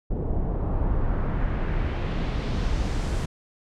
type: noise with low-pass filter sweep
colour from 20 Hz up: brown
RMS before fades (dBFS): -25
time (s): 0.1-3.26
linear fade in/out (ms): 10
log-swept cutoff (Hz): 520 to 9100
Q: 1.2
effects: none